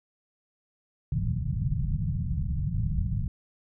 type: low-pass noise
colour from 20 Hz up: white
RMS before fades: -28 dBFS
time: 1.12-3.28 s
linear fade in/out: 2 ms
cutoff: 170 Hz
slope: 48 dB/octave
effects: none